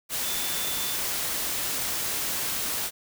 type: tone in noise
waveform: sine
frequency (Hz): 3517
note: A7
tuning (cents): -1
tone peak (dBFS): -36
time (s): 0.22-0.98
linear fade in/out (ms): 50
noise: white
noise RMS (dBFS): -29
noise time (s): 0.09-2.91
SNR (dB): -10
effects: none